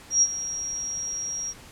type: tone with ADSR envelope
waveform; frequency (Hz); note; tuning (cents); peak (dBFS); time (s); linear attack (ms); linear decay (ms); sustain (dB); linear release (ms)
sine; 5650; F8; +19; -14; 0.1-1.54; 120; 47; -14; 45
effects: pink hiss -47 dBFS RMS until 1.71 s + low-pass 11000 Hz 12 dB/octave